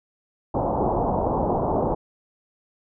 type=low-pass noise; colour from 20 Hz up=white; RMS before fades=-23 dBFS; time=0.54-1.95 s; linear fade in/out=10 ms; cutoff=930 Hz; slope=48 dB/octave; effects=none